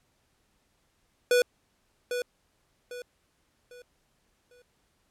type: tone with echo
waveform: square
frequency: 490.9 Hz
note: B4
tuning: 10 cents flat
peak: -20 dBFS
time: 1.31-1.42 s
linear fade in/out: 2 ms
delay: 800 ms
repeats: 4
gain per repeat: -9 dB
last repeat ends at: 4.62 s
effects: pink hiss -71 dBFS RMS until 5.1 s + low-pass 12000 Hz 12 dB/octave